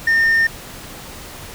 sine tone, 1817 Hz, A#6, 45 cents flat, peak -9 dBFS, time 0.07-0.47 s, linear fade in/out 5 ms, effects tanh soft clip ceiling -11 dBFS + pink hiss -35 dBFS RMS until 1.54 s

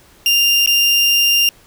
30% pulse tone with dropouts, 2794 Hz, F7, in tune, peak -8 dBFS, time 0.26-1.49 s, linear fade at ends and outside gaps 1 ms, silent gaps 0.661-0.674 s, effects pink hiss -48 dBFS RMS until 1.66 s

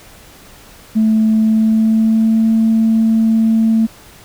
sine tone with pitch glide, 219.2 to 223.5 Hz, A3 to A3, -6 to +27 cents, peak -8 dBFS, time 0.95-3.87 s, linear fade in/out 20 ms, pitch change +33 cents, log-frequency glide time 1.35-2.5 s, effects tanh soft clip ceiling -5 dBFS + pink hiss -41 dBFS RMS until 4.24 s

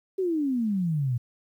sine exponential sweep, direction down, 392 to 116.54 Hz, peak -23 dBFS, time 0.18-1.18 s, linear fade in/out 10 ms, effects 10-bit

